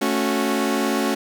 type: chord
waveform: sawtooth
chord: F# minor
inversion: first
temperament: equal with one note detuned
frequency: 220 / 277.2 / 366.6 Hz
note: A3 / C#4 / F#4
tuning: 0 / 0 / -16 cents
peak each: -20 / -19 / -21 dBFS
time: 0.01-1.15 s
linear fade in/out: 10 ms
effects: none